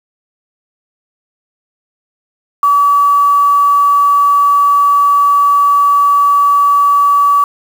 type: tone with quantisation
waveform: sine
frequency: 1144 Hz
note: D6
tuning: 46 cents flat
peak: -6 dBFS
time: 2.63-7.44 s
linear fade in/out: 2 ms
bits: 5
effects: none